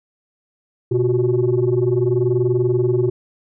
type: tone cluster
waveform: sine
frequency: 123.4 / 357.7 / 378.3 Hz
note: B2 / F4 / F#4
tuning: -1 / +41 / +38 cents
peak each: -18 dBFS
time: 0.91-3.1 s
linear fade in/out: 10 ms
effects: tanh soft clip ceiling -8 dBFS